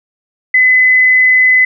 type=tone; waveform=sine; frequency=2019 Hz; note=B6; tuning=38 cents sharp; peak=-5 dBFS; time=0.54-1.65 s; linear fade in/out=5 ms; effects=none